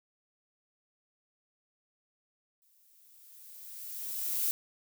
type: noise with exponential growth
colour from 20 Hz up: violet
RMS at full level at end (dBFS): -29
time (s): 2.62-4.51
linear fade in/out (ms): 0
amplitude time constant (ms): 410
effects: none